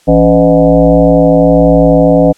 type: tone with frequency modulation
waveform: sine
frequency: 392.6 Hz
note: G4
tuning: 3 cents sharp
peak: -3 dBFS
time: 0.07-2.33 s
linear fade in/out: 20 ms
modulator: 112 Hz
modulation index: 2.5
effects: white hiss -48 dBFS RMS until 2.37 s + low-pass 9000 Hz 12 dB/octave